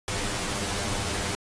pink noise with comb filter, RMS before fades -29 dBFS, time 0.08-1.35 s, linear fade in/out 0 ms, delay 10 ms, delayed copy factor +1, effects resampled to 22050 Hz

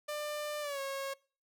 sawtooth tone with pitch glide, 596 to 546.5 Hz, D5 to C#5, +25 to -25 cents, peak -32 dBFS, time 0.08-1.14 s, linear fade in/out 10 ms, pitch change -150 cents, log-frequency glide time 0.61-0.8 s, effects noise-tail reverb RT60 0.4 s tail -24 dB re dry

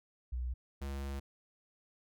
sine / square tone pair in turn, 61.7 / 69.02 Hz, B1 / C#2, -1 / -7 cents, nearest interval major second, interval 194 cents, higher second, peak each -34 / -38 dBFS, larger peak first, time 0.32-0.54 / 0.81-1.2 s, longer second, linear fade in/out 10 ms, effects none

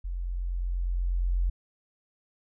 sine tone with level ramp, 44.2 Hz, F1, 22 cents sharp, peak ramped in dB -30 to -22 dBFS, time 0.04-1.5 s, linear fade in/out 10 ms, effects none

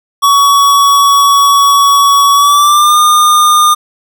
square tone with pitch glide, 1126 to 1213.8 Hz, C#6 to D#6, +27 to -43 cents, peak -5 dBFS, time 0.22-3.75 s, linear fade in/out 20 ms, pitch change +130 cents, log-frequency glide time 2.33-2.97 s, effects none

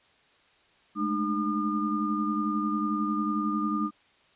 sine tone cluster, 209.4 / 220.5 / 302.9 / 1212 Hz, G#3 / A3 / D#4 / D#6, +15 / +4 / -46 / -46 cents, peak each -30 / -36 / -30 / -30 dBFS, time 0.95-3.91 s, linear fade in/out 50 ms, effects white hiss -62 dBFS RMS until 4.35 s + resampled to 8000 Hz

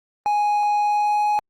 triangle tone with pitch glide, 830.6 to 836.4 Hz, G#5 to G#5, 0 to +12 cents, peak -15 dBFS, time 0.26-1.39 s, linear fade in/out 0 ms, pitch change +12 cents, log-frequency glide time 0.81-1.27 s, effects Opus 24 kbps

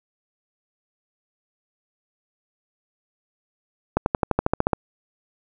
accelerating click train, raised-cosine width 1 ms, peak -4 dBFS, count 11, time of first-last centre 3.97-4.733 s, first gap 91 ms, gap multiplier 0.96, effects none

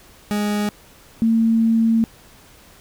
40% pulse / sine tone pair in turn, 207.6 / 226.3 Hz, G#3 / A3, 0 / +49 cents, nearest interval minor second, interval 149 cents, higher second, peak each -18 / -13 dBFS, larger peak second, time 0.31-0.69 / 1.22-2.04 s, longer second, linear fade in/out 0 ms, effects pink hiss -48 dBFS RMS until 2.8 s

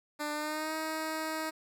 10% pulse tone with pitch glide, 298 to 315.7 Hz, D4 to D#4, +25 to +25 cents, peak -25 dBFS, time 0.19-1.51 s, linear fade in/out 20 ms, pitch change +100 cents, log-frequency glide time 0.32-0.74 s, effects none

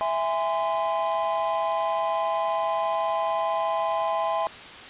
triangle chord, E augmented, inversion none, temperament just, 659.3 / 824.1 / 1030.1 Hz, E5 / G#5 / B#5, 0 / -14 / -27 cents, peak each -25 / -26 / -26 dBFS, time 0.01-4.47 s, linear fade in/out 0 ms, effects white hiss -41 dBFS RMS until 4.89 s + resampled to 8000 Hz

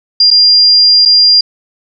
sine tone with dropouts, 4800 Hz, D8, 37 cents sharp, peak -3 dBFS, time 0.2-1.41 s, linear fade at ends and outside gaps 5 ms, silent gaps 0.305-0.311 / 1.053-1.057 s, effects none

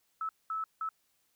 sine tone bursts at uneven times, 1305 Hz, E6, 18 cents flat, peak -32 dBFS, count 3, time 0.21-0.29 / 0.5-0.64 / 0.81-0.89 s, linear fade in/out 2 ms, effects white hiss -74 dBFS RMS until 1.35 s

